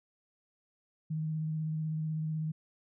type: tone with vibrato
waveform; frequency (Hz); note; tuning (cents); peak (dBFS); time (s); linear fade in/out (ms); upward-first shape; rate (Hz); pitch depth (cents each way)
sine; 156.7; D#3; +13; -31; 1.1-2.52; 10; square; 16; 14
effects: none